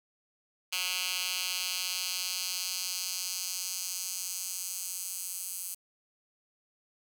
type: tone with high-pass filter sweep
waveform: 10% pulse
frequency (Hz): 182.9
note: F#3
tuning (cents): -20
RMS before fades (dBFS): -35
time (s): 0.72-5.75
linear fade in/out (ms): 10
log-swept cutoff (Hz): 2900 to 9000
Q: 1.4
effects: none